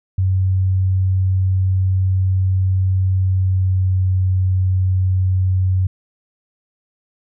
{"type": "tone with pitch glide", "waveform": "sine", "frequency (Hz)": [94.1, 93.23], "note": ["F#2", "F#2"], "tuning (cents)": [30, 14], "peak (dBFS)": -13, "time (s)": [0.18, 5.87], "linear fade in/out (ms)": 5, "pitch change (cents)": -16, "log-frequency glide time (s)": [3.1, 4.09], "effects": []}